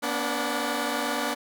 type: tone cluster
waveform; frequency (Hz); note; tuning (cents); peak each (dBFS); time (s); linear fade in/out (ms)
10% pulse; 239.7 / 260.3 / 289.1 / 591 / 749; A#3 / C4 / D4 / D5 / F#5; +48 / -9 / -27 / +11 / +21; -22 / -30 / -21 / -30 / -28; 0.02-1.35; 20
effects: none